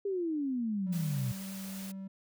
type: exponential sweep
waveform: sine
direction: down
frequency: 408.4 to 120 Hz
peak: -30 dBFS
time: 0.05-1.32 s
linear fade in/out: 5 ms
type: tone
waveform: triangle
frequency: 192.9 Hz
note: G3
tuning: 28 cents flat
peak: -37 dBFS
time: 0.86-2.08 s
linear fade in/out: 10 ms
type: noise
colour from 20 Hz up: white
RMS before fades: -47 dBFS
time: 0.92-1.92 s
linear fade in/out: 10 ms
effects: none